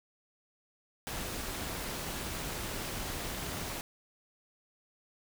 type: noise with amplitude modulation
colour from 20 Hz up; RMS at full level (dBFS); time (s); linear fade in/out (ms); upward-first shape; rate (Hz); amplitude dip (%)
pink; -36; 1.07-3.81; 0; sine; 234; 45
effects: none